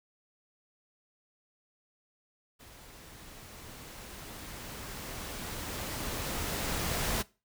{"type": "noise with level ramp", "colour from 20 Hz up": "pink", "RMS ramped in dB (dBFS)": [-53, -31], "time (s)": [2.59, 7.23], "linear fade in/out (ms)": 20, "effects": ["noise-tail reverb RT60 0.3 s tail -21 dB re dry"]}